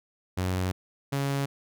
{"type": "tone pair in turn", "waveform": "sawtooth", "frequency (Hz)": [92.2, 139.12], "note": ["F#2", "C#3"], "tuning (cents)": [-6, 7], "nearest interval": "perfect fifth", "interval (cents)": 713, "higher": "second", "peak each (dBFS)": -22, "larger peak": "neither", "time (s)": [[0.37, 0.72], [1.12, 1.46]], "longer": "first", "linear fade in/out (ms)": 10, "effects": []}